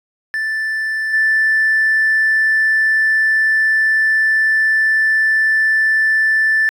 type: tone with level steps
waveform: triangle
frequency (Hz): 1762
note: A6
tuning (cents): +2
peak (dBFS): -15 / -8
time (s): 0.34-6.69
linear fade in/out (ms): 0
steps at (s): 1.13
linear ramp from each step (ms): 10
effects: tanh soft clip ceiling -8 dBFS